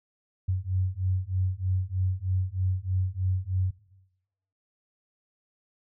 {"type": "beating tone pair", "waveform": "sine", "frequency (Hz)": [91.6, 94.8], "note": ["F#2", "F#2"], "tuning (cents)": [-17, 43], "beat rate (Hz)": 3.2, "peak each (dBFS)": -28, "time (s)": [0.48, 3.71], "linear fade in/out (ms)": 10, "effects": ["noise-tail reverb RT60 0.9 s tail -17 dB re dry"]}